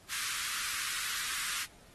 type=high-pass noise; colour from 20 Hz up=pink; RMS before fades=-36 dBFS; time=0.08-1.67 s; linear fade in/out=50 ms; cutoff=1200 Hz; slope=48 dB/octave; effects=pink hiss -59 dBFS RMS until 1.94 s + AAC 32 kbps